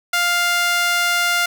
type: tone with high-pass filter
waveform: sawtooth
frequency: 700 Hz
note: F5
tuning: 4 cents sharp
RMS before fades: -18 dBFS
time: 0.13-1.46 s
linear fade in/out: 5 ms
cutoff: 1400 Hz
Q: 1.3
effects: none